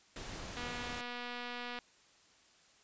pink noise, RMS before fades -45 dBFS, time 0.16-1.01 s, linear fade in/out 2 ms
click train, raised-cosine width 0.3 ms, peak -27 dBFS, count 297, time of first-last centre 0.57-1.788 s, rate 243 Hz
effects white hiss -65 dBFS RMS until 2.83 s + resampled to 16000 Hz

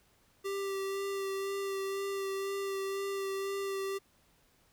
square tone with vibrato, 392 Hz, G4, in tune, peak -34 dBFS, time 0.44-3.99 s, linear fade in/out 20 ms, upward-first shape sine, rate 2 Hz, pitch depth 15 cents each way, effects pink hiss -68 dBFS RMS until 4.72 s

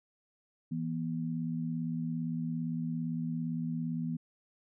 sine tone pair together, 164.3 / 241.9 Hz, E3 / B3, -5 / -36 cents, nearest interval perfect fifth, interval 669 cents, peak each -34 / -35 dBFS, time 0.71-4.17 s, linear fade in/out 10 ms, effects none

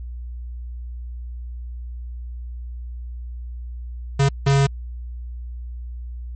square tone bursts at uneven times, 138.59 Hz, C#3, in tune, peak -14 dBFS, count 2, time 4.19-4.29 / 4.46-4.67 s, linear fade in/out 10 ms, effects added 60 Hz sine -29 dBFS peak until 6.35 s + MP3 32 kbps

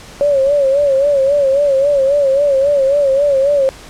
sine tone with vibrato, 557 Hz, C#5, 8 cents sharp, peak -9 dBFS, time 0.21-3.69 s, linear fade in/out 0 ms, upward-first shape sine, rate 3.7 Hz, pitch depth 81 cents each way, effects pink hiss -36 dBFS RMS until 3.89 s + low-pass 9000 Hz 12 dB/octave

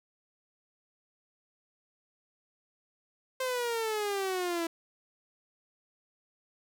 sawtooth exponential sweep, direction down, 523.3 to 329.6 Hz, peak -26 dBFS, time 3.4-4.67 s, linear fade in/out 5 ms, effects none

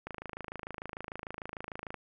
click train, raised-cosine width 0.5 ms, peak -24 dBFS, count 51, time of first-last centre 0.07-1.943 s, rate 26.7 Hz, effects none

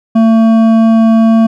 sine tone with hard clipping, 224.8 Hz, A3, 37 cents sharp, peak -6 dBFS, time 0.15-1.47 s, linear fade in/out 10 ms, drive 9 dB, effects none

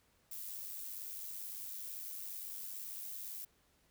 violet noise with amplitude modulation, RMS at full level -43 dBFS, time 0.31-3.45 s, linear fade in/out 5 ms, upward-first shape sine, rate 97.8 Hz, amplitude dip 45%, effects pink hiss -72 dBFS RMS until 3.9 s

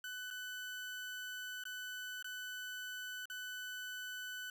30% pulse tone with dropouts, 1500 Hz, F#6, 23 cents sharp, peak -40 dBFS, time 0.04-4.5 s, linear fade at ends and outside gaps 2 ms, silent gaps 0.304-0.309 / 1.638-1.653 / 2.226-2.244 / 3.256-3.299 s, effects none

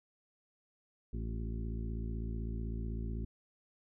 harmonic tone with a mistuned harmonic, 55.9 Hz, A1, 28 cents sharp, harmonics 1 / 2 / 3 / 4 / 5 / 6 / 7, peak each -37 / -42 / -48 / -45 / -53 / -52 / -54 dBFS, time 1.13-3.25 s, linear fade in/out 5 ms, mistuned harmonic 6, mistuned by +38 cents, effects none

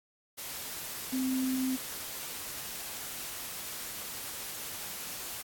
sine tone in noise, 260 Hz, C4, 11 cents flat, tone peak -28 dBFS, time 1.12-1.77 s, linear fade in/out 20 ms, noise white, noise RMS -40 dBFS, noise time 0.37-5.43 s, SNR +9 dB, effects AAC 64 kbps

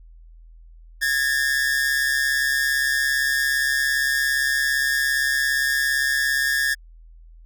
45% pulse tone pair together, 1661.2 / 1798.7 Hz, G#6 / A6, 0 / +38 cents, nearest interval minor second, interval 138 cents, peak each -22 dBFS, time 1.01-6.75 s, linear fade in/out 20 ms, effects added 41 Hz sine -43 dBFS peak until 7.45 s

